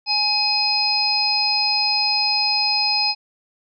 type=harmonic tone; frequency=840 Hz; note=G#5; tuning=19 cents sharp; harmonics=1 / 3 / 5 / 6; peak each=-25 / -25 / -24 / -19 dBFS; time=0.06-3.15 s; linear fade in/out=50 ms; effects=none